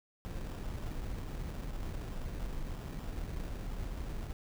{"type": "noise with sample-and-hold", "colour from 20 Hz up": "brown", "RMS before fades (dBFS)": -39, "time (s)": [0.25, 4.33], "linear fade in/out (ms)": 0, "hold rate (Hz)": 2100, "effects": []}